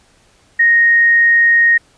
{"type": "tone", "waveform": "sine", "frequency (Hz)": 1864.7, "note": "A#6", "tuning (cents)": 0, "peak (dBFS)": -7, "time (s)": [0.59, 1.78], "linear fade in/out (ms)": 10, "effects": ["pink hiss -52 dBFS RMS until 1.97 s", "resampled to 22050 Hz"]}